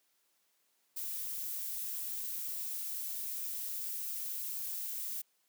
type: noise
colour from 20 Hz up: violet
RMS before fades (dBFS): -39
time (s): 0.96-5.22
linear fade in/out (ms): 10
effects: white hiss -75 dBFS RMS until 5.48 s + high-pass 200 Hz 12 dB/octave